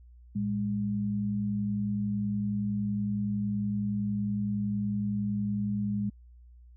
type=tone pair together; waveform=sine; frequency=113.1 / 203.9 Hz; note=A2 / G#3; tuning=+48 / -32 cents; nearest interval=minor seventh; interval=1020 cents; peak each=-34 / -28 dBFS; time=0.35-6.1 s; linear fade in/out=10 ms; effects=added 60 Hz sine -50 dBFS peak until 6.76 s